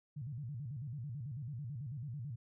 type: tone with vibrato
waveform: sine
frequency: 130.81 Hz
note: C3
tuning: in tune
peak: -40 dBFS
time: 0.16-2.36 s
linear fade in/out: 10 ms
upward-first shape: square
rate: 9.1 Hz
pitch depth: 210 cents each way
effects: none